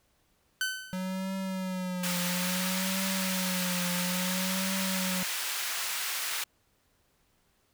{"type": "tone with exponential decay", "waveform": "sawtooth", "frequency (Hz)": 1521, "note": "F#6", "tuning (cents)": 47, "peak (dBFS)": -23, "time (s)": [0.61, 1.17], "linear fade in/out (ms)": 1, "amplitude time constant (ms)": 120}
{"type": "tone with vibrato", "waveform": "square", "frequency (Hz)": 184.5, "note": "F#3", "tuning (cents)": -5, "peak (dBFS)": -32, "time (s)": [0.93, 5.23], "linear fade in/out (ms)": 0, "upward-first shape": "triangle", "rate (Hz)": 0.59, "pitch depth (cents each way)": 68}
{"type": "high-pass noise", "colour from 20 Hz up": "pink", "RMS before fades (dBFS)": -33, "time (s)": [2.03, 6.44], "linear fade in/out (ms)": 5, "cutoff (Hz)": 1500, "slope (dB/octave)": 12}
{"effects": ["pink hiss -70 dBFS RMS until 7.73 s"]}